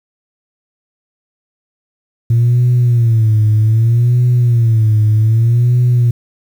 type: tone with vibrato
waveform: sine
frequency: 115 Hz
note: A#2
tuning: 23 cents flat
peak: -6 dBFS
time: 2.3-6.11 s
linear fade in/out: 5 ms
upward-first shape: sine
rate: 0.64 Hz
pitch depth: 120 cents each way
effects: tanh soft clip ceiling -5 dBFS + 7-bit